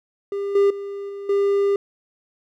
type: tone with level steps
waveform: triangle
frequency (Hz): 400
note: G4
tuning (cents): +35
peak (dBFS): -21 / -11 / -26 / -28 / -14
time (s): 0.32-1.76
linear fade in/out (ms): 2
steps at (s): 0.55 / 0.7 / 1.09 / 1.29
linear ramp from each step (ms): 5
effects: none

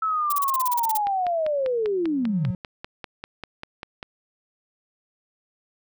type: linear sweep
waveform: sine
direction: down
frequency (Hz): 1314 to 110.9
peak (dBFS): -21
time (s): 0.02-2.51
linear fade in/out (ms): 5
type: noise bursts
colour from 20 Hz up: violet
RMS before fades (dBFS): -26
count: 12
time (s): 0.3-0.975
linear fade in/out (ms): 5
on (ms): 26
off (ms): 33
type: click train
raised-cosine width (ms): 0.3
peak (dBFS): -18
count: 16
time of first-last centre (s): 1.07-4.029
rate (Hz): 5.07
type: tone with exponential growth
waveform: triangle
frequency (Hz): 182.1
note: F#3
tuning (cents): -27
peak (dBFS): -24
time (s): 1.58-2.55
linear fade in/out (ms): 2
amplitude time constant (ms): 210
effects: none

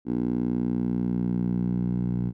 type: tone with band-pass filter sweep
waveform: 10% pulse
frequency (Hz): 60.3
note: B1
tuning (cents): -41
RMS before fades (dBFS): -26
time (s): 0.05-2.33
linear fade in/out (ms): 50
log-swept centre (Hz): 270 to 150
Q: 2.5
effects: none

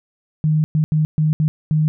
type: tone bursts at uneven times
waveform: sine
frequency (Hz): 154.5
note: D#3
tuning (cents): -12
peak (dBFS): -13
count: 6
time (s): 0.44-0.64 / 0.75-0.84 / 0.92-1.05 / 1.18-1.33 / 1.4-1.48 / 1.71-1.88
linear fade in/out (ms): 0
effects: none

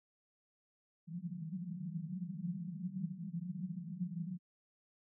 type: band-pass noise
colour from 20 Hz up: white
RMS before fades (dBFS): -42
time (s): 1.07-4.39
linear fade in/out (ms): 50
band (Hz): 160 to 190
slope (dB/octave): 96
effects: none

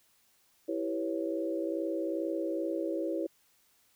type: chord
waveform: sine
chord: C# half-diminished seventh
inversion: first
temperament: equal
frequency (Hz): 329.6 / 392 / 493.9 / 554.4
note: E4 / G4 / B4 / C#5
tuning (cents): 0 / 0 / 0 / 0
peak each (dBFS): -33 / -38 / -39 / -36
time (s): 0.68-3.27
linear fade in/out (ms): 10
effects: white hiss -68 dBFS RMS until 3.95 s

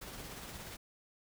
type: noise with tremolo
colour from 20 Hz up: pink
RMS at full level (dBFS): -45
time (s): 0.01-0.77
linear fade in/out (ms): 10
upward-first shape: triangle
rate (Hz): 17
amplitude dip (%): 40
effects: none

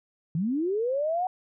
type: linear sweep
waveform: sine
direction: up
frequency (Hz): 149.1 to 753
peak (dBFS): -24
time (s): 0.35-1.27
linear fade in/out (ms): 2
effects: none

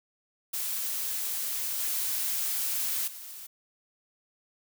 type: noise with level steps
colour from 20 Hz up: blue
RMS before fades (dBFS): -32 / -30 / -43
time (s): 0.53-3.47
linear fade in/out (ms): 10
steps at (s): 1.79 / 3.07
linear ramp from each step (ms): 10
effects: none

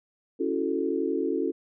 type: chord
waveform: sine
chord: F# minor seventh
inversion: second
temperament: equal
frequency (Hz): 277.2 / 329.6 / 370 / 440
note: C#4 / E4 / F#4 / A4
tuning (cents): 0 / 0 / 0 / 0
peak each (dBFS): -30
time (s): 0.39-1.52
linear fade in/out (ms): 20
effects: none

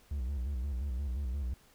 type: tone with vibrato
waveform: triangle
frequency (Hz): 66.3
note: C2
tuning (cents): +23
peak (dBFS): -30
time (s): 0.11-1.54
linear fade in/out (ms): 5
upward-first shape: square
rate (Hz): 5.7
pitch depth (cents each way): 130
effects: pink hiss -63 dBFS RMS until 1.74 s

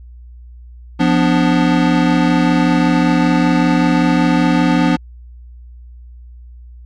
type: chord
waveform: square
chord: B diminished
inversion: second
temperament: equal with one note detuned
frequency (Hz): 174.61 / 248.5 / 293.7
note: F3 / B3 / D4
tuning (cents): 0 / +11 / 0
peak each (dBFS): -16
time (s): 0.99-4.97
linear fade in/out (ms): 20
effects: added 60 Hz sine -34 dBFS peak until 6.85 s + low-pass 4000 Hz 12 dB/octave

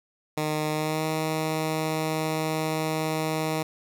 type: tone with pitch glide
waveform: 10% pulse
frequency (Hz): 153.5 to 157.45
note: D#3 to D#3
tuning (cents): -23 to +21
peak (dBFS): -17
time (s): 0.37-3.63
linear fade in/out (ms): 5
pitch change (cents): +44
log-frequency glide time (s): 0.72-1.05
effects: none

